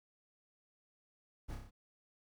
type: noise with echo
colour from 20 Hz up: brown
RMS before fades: -42 dBFS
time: 1.48-1.56 s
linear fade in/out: 20 ms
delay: 30 ms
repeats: 5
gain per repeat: -3 dB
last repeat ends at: 1.71 s
effects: none